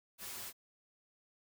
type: noise with comb filter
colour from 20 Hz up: white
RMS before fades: -45 dBFS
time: 0.18-0.53 s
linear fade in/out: 50 ms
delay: 6.6 ms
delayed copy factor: -0.7
effects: none